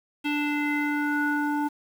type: tone with low-pass filter sweep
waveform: square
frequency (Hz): 293.7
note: D4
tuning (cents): 0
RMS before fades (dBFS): -26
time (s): 0.24-1.69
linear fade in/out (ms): 20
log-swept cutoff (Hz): 2900 to 1100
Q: 5.1
effects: 8-bit